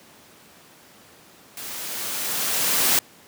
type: noise with level ramp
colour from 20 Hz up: white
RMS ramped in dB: -35 to -18 dBFS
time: 1.57-2.99 s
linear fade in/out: 2 ms
effects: pink hiss -50 dBFS RMS until 3.27 s + high-pass 150 Hz 12 dB/octave